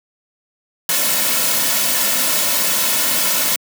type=noise with comb filter; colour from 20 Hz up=white; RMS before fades=-17 dBFS; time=0.89-3.56 s; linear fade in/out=2 ms; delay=2.5 ms; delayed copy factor=-0.6; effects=high-pass 200 Hz 12 dB/octave